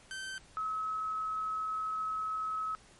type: tone pair in turn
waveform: sawtooth / sine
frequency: 1548 / 1285.6 Hz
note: G6 / E6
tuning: -22 / -44 cents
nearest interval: minor third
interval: 322 cents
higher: first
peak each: -35 / -32 dBFS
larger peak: second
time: 0.11-0.38 / 0.57-2.75 s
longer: second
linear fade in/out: 0 ms
effects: pink hiss -59 dBFS RMS until 2.99 s + MP3 48 kbps